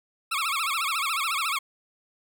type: tone with vibrato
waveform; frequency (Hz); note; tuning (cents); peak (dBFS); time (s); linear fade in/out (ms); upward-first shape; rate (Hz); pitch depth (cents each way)
20% pulse; 1212; D#6; -46; -20; 0.31-1.59; 10; sine; 14; 200
effects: none